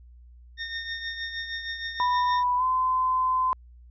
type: tone with tremolo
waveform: 25% pulse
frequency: 1831 Hz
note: A#6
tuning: 32 cents flat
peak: -25 dBFS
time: 0.57-2.44 s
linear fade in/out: 50 ms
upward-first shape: triangle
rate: 6.4 Hz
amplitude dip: 60%
type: tone with pitch glide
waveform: sine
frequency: 987.8 to 1026.2 Hz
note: B5 to C6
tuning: 0 to -34 cents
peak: -21 dBFS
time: 2-3.53 s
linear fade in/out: 0 ms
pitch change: +66 cents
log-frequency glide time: 2.57-2.63 s
effects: added 60 Hz sine -47 dBFS peak until 3.9 s + resampled to 16000 Hz